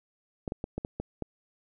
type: clicks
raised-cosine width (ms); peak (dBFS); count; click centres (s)
2; -19; 7; 0.478 / 0.521 / 0.641 / 0.78 / 0.849 / 1 / 1.223
effects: none